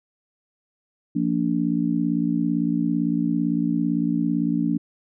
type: harmonic tone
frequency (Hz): 57.8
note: A#1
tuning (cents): -14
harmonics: 3 / 4 / 5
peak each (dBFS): -25 / -24 / -23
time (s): 1.15-4.78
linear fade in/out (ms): 10
effects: none